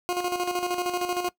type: tone with tremolo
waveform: 20% pulse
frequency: 356.6 Hz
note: F4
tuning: 36 cents sharp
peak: -19 dBFS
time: 0.09-1.29 s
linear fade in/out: 0 ms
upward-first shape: square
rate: 13 Hz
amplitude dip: 55%
effects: noise-tail reverb RT60 0.1 s tail -19 dB re dry